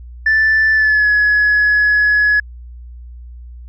sine tone with pitch glide, 1760 to 1690.3 Hz, A6 to G#6, 0 to +30 cents, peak -8 dBFS, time 0.26-2.4 s, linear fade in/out 5 ms, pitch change -70 cents, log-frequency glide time 0.73-1.08 s, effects tanh soft clip ceiling -7 dBFS + added 60 Hz sine -31 dBFS peak until 3.68 s

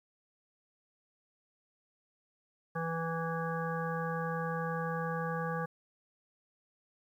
harmonic tone, 164.81 Hz, E3, in tune, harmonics 1 / 3 / 5 / 7 / 9 / 10, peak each -36 / -38 / -41 / -40 / -47 / -42 dBFS, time 2.75-5.66 s, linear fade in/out 10 ms, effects 11-bit

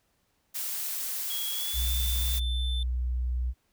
blue noise, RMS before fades -33 dBFS, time 0.54-2.4 s, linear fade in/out 20 ms
triangle tone with pitch glide, 3322 to 3540 Hz, G#7 to A7, 0 to +10 cents, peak -33 dBFS, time 1.3-2.83 s, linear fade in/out 2 ms, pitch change +110 cents, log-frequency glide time 1.52-1.9 s
sine tone, 61.74 Hz, B1, in tune, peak -26 dBFS, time 1.73-3.54 s, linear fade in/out 50 ms
effects pink hiss -72 dBFS RMS until 3.72 s

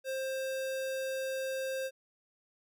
square tone, 529 Hz, C5, 19 cents sharp, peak -34 dBFS, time 0.04-1.91 s, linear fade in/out 50 ms, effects none

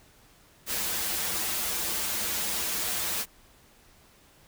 white noise with comb filter, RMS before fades -30 dBFS, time 0.66-3.26 s, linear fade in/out 50 ms, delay 7.4 ms, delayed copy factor -0.85, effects pink hiss -58 dBFS RMS until 4.47 s

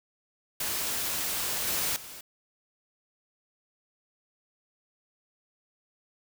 white noise with level steps, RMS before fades -31 / -29 / -44 dBFS, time 0.6-2.21 s, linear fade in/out 5 ms, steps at 1.67 / 1.96 s, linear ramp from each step 2 ms, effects none

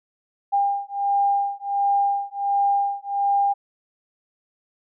sine beating tone pair, 801 / 802.4 Hz, G5 / G5, +37 / +40 cents, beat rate 1.4 Hz, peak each -22 / -22 dBFS, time 0.52-3.54 s, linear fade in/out 20 ms, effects none

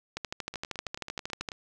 two click trains, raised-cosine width 0.2 ms, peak -22 / -16 dBFS, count 10 / 18, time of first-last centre 0.54-1.518 / 0.17-1.488 s, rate 9.2 / 12.9 Hz, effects none

